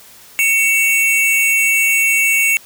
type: tone pair together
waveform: square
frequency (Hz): 2233 / 2699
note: C#7 / E7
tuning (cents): +12 / +40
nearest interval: minor third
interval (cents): 328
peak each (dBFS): -15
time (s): 0.39-2.57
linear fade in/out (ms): 0
effects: white hiss -42 dBFS RMS until 2.65 s